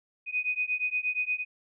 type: beating tone pair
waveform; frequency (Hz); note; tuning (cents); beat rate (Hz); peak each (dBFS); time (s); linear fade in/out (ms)
sine; 2489 / 2497.5; D#7 / D#7; 0 / +6; 8.5; -30; 0.26-1.45; 50
effects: none